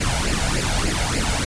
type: noise with flanger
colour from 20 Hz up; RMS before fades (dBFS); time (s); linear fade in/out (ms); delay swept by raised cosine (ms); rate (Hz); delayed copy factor
pink; -21; 0-1.45; 10; 0.41 to 1.41; 3.4; +0.65
effects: resampled to 22050 Hz